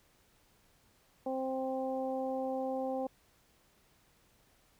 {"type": "harmonic tone", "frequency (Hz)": 262.6, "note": "C4", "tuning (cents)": 6, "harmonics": [1, 2, 3, 4], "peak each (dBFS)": [-38, -35, -39, -53], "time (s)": [1.26, 3.07], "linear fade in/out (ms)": 5, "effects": ["pink hiss -68 dBFS RMS until 4.79 s"]}